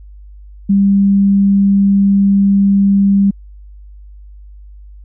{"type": "tone", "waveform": "sine", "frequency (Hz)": 198.2, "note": "G3", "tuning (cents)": 19, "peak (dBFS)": -7, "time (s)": [0.69, 3.31], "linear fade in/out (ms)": 10, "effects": ["added 50 Hz sine -33 dBFS peak until 5.04 s"]}